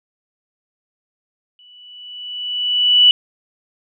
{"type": "tone with exponential growth", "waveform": "sine", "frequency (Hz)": 2960, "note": "F#7", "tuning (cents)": 0, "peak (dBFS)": -5, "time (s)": [1.59, 3.11], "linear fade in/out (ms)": 1, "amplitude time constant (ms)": 330, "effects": []}